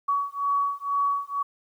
sine beating tone pair, 1128 / 1130.1 Hz, C#6 / C#6, +30 / +33 cents, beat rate 2.1 Hz, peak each -26 dBFS, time 0.08-1.43 s, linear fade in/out 10 ms, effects 10-bit

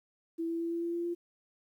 sine tone with pitch steps, 330.9 / 333.2 / 335.5 / 337.9 / 340.2 / 342.6 / 345 Hz, E4 / E4 / E4 / E4 / F4 / F4 / F4, +7 / +19 / +31 / +43 / -45 / -33 / -21 cents, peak -31 dBFS, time 0.38-1.15 s, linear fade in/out 20 ms, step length 110 ms, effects 11-bit

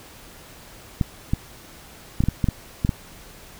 clicks, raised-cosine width 5 ms, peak -7 dBFS, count 9, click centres 1.012 / 1.335 / 2.205 / 2.238 / 2.286 / 2.442 / 2.487 / 2.849 / 2.892 s, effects pink hiss -45 dBFS RMS until 3.59 s

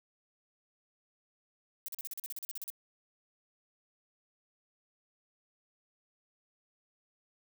violet noise bursts, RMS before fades -40 dBFS, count 14, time 1.86-2.702 s, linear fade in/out 0 ms, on 23 ms, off 40 ms, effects none

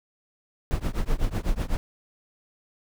brown noise with tremolo, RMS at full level -21 dBFS, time 0.71-1.77 s, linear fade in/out 0 ms, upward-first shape triangle, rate 8 Hz, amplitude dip 100%, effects none

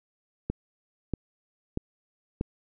click train, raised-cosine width 3 ms, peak -15 dBFS, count 4, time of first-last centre 0.5-2.411 s, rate 1.57 Hz, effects none

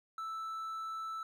triangle tone, 1318.5 Hz, E6, in tune, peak -36 dBFS, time 0.18-1.23 s, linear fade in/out 2 ms, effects none

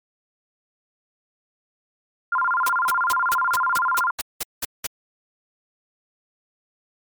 sine tone with vibrato, 1197 Hz, D6, 33 cents sharp, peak -18 dBFS, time 2.32-4.11 s, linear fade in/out 5 ms, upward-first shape square, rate 16 Hz, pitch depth 270 cents each way
white noise bursts, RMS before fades -25 dBFS, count 11, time 2.66-4.868 s, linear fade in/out 5 ms, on 28 ms, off 190 ms
effects MP3 96 kbps

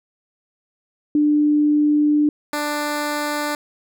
sine / 10% pulse tone pair in turn, 297.3 / 295.6 Hz, D4 / D4, +21 / +11 cents, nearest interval unison, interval 10 cents, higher first, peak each -13 dBFS, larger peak neither, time 1.15-2.29 / 2.53-3.55 s, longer first, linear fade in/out 2 ms, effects none

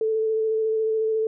sine tone with vibrato, 440 Hz, A4, in tune, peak -20 dBFS, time 0.01-1.27 s, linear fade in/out 2 ms, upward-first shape square, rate 14 Hz, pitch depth 12 cents each way, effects none

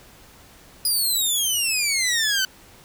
15% pulse exponential sweep, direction down, 4978 to 1500 Hz, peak -13 dBFS, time 0.85-2.45 s, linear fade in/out 2 ms, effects pink hiss -49 dBFS RMS until 2.84 s

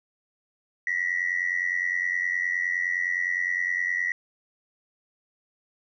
sine tone with amplitude modulation, 1937 Hz, B6, 34 cents flat, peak -19 dBFS, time 0.87-4.12 s, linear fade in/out 2 ms, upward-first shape sine, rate 89.7 Hz, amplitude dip 90%, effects tanh soft clip ceiling -17 dBFS

